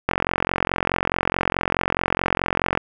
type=click train; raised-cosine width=0.5 ms; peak=-3 dBFS; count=121; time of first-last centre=0.09-2.775 s; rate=44.7 Hz; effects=none